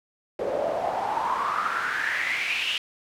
pink noise with band-pass filter sweep, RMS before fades -27 dBFS, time 0.39-2.78 s, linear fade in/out 2 ms, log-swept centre 500 to 3000 Hz, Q 6.6, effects none

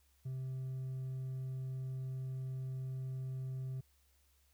sine tone with hard clipping, 130.81 Hz, C3, in tune, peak -39 dBFS, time 0.25-3.81 s, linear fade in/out 10 ms, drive 2 dB, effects added 68 Hz sine -70 dBFS peak until 4.53 s + white hiss -74 dBFS RMS until 4.53 s

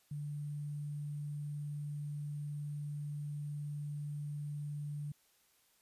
sine tone with sample-and-hold, 146.83 Hz, D3, in tune, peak -38 dBFS, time 0.11-5.12 s, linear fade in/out 5 ms, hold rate 8820 Hz, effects white hiss -71 dBFS RMS until 5.81 s + resampled to 32000 Hz

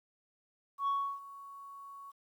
sine tone with ADSR envelope, 1114 Hz, C#6, 8 cents sharp, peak -26 dBFS, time 0.78-2.12 s, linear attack 94 ms, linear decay 320 ms, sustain -20 dB, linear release 21 ms, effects tanh soft clip ceiling -27 dBFS + 11-bit

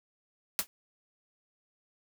white noise with exponential decay, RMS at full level -24 dBFS, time 0.59-0.67 s, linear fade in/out 0 ms, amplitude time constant 16 ms, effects none

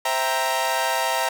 sawtooth chord, C dominant seventh, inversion none, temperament equal, 523.3 / 659.3 / 784 / 932.3 Hz, C5 / E5 / G5 / Bb5, 0 / 0 / 0 / 0 cents, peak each -26 / -23 / -24 / -20 dBFS, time 0.05-1.29 s, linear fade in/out 5 ms, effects none

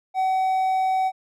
triangle tone, 756 Hz, F#5, 37 cents sharp, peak -17 dBFS, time 0.14-1.12 s, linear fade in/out 50 ms, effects none

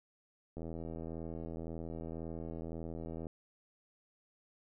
click train, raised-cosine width 2 ms, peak -30 dBFS, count 222, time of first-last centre 0.57-3.268 s, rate 81.9 Hz, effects none

